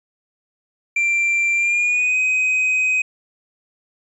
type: tone with pitch glide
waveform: triangle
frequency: 2361 to 2516 Hz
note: D7 to D#7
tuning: +9 to +19 cents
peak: -14 dBFS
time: 0.96-3.02 s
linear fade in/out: 5 ms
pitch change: +110 cents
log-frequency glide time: 1.54-2.18 s
effects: resampled to 24000 Hz